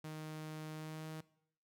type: tone with pitch glide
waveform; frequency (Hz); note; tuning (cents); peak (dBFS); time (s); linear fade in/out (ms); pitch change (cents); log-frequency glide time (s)
sawtooth; 155.56 to 157.46; D#3 to D#3; 0 to +21; -40; 0.04-1.21; 5; +21; 0.73-1.07
effects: noise-tail reverb RT60 0.7 s tail -20 dB re dry